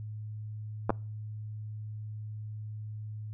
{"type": "clicks", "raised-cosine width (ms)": 1, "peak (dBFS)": -12, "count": 2, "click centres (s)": [0.895, 0.904], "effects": ["noise-tail reverb RT60 0.4 s tail -26 dB re dry", "added 107 Hz sine -37 dBFS peak until 3.33 s"]}